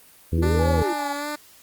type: harmonic tone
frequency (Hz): 82.3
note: E2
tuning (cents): -2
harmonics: 1 / 2 / 3 / 4 / 5 / 6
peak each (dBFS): -20 / -26 / -30 / -32 / -34 / -36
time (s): 0.32-0.83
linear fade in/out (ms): 10
type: linear two-way sweep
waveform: sine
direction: up then down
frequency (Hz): 317.8 to 556 to 317.8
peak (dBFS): -23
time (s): 0.38-0.93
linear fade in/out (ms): 5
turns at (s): 0.71
type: tone with vibrato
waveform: 10% pulse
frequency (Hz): 291.7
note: D4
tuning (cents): -12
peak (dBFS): -19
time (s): 0.42-1.36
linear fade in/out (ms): 10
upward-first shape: sine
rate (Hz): 2.5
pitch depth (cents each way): 34
type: tone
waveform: sine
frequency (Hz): 841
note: G#5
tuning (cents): +22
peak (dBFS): -27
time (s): 0.59-1.13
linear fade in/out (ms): 5
effects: white hiss -51 dBFS RMS until 1.62 s + Opus 32 kbps